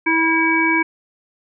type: harmonic tone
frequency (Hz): 325.3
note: E4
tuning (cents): -23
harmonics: 1 / 3 / 5 / 7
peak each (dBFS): -19 / -21 / -22 / -17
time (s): 0.06-0.83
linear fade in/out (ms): 10
effects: none